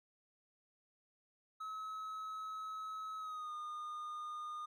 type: tone with pitch glide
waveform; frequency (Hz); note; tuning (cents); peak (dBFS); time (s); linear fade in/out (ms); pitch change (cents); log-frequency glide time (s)
triangle; 1286 to 1220.9; E6 to D#6; -43 to -33; -40; 1.6-4.66; 10; -90; 3.18-3.53
effects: none